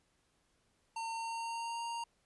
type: tone with pitch glide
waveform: square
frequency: 909 to 931.3 Hz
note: A#5 to A#5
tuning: -44 to -2 cents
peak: -38 dBFS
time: 0.96-2.04 s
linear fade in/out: 5 ms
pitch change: +42 cents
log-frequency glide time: 1.13-1.83 s
effects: pink hiss -75 dBFS RMS until 2.25 s + resampled to 24000 Hz